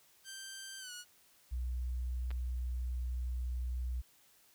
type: tone with pitch glide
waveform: 10% pulse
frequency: 1568 to 1454.6 Hz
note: G6 to F#6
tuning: 0 to -30 cents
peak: -36 dBFS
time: 0.24-1.05 s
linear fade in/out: 50 ms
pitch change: -130 cents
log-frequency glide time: 0.79-0.92 s
type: tone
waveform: sine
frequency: 61.8 Hz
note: B1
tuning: 2 cents sharp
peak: -34 dBFS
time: 1.51-4.02 s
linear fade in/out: 20 ms
type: clicks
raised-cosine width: 0.3 ms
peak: -34 dBFS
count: 2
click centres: 2.306 / 2.313 s
effects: white hiss -66 dBFS RMS until 4.54 s